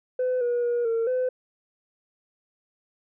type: tone with pitch steps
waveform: sine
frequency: 506 / 482.2 / 478.7 / 456.7 / 508 Hz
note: B4 / B4 / A#4 / A#4 / B4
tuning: +42 / -41 / +46 / -36 / +49 cents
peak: -20 dBFS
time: 0.19-1.29 s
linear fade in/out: 5 ms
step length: 220 ms
effects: tanh soft clip ceiling -20 dBFS